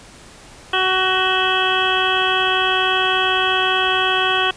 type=harmonic tone with a mistuned harmonic; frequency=374.7 Hz; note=F#4; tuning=22 cents sharp; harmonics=1 / 2 / 3 / 4 / 5 / 7 / 8 / 9; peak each=-24 / -23 / -22 / -22 / -27 / -23 / -25 / -23 dBFS; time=0.73-4.51 s; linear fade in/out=5 ms; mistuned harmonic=9; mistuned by=-48 cents; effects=pink hiss -42 dBFS RMS until 4.56 s + resampled to 22050 Hz